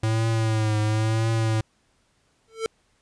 square tone with vibrato, 110 Hz, A2, in tune, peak -21 dBFS, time 0.03-1.61 s, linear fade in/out 5 ms, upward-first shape triangle, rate 0.98 Hz, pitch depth 57 cents each way
square tone with exponential growth, 446.9 Hz, A4, 27 cents sharp, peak -21 dBFS, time 2.48-2.66 s, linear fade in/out 0 ms, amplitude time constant 37 ms
effects pink hiss -66 dBFS RMS until 3.01 s + resampled to 22050 Hz

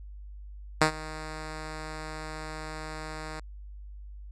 5% pulse tone with ADSR envelope, 155.9 Hz, D#3, 4 cents sharp, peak -6 dBFS, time 0.81-3.4 s, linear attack 6 ms, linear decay 94 ms, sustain -20 dB, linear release 7 ms, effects added 50 Hz sine -41 dBFS peak until 4.31 s + resampled to 22050 Hz

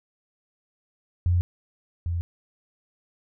sine tone pair in turn, 88.2 / 85.49 Hz, F2 / F2, +18 / -36 cents, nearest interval minor second, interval 54 cents, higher first, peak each -18 / -24 dBFS, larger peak first, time 1.26-1.41 / 2.06-2.21 s, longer neither, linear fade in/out 0 ms, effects none

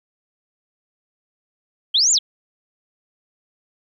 sine linear two-way sweep, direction up then down, 3000 to 7459 to 3028 Hz, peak -13 dBFS, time 1.94-2.19 s, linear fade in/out 10 ms, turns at 2.12 s, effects 9-bit

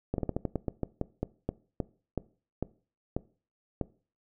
slowing click train, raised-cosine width 2 ms, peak -16 dBFS, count 17, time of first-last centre 0.14-3.813 s, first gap 42 ms, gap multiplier 1.2, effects noise-tail reverb RT60 0.4 s tail -20 dB re dry

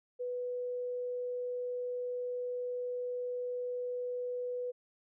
sine tone, 493.9 Hz, B4, in tune, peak -34 dBFS, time 0.19-4.72 s, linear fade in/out 20 ms, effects none

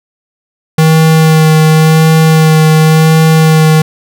square tone with vibrato, 158.2 Hz, D#3, 29 cents sharp, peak -4 dBFS, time 0.78-3.82 s, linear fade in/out 5 ms, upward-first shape sine, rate 0.92 Hz, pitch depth 15 cents each way, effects none

